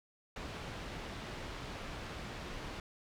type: low-pass noise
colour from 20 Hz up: pink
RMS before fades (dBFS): -44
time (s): 0.36-2.8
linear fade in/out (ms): 2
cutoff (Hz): 4000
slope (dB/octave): 12
effects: none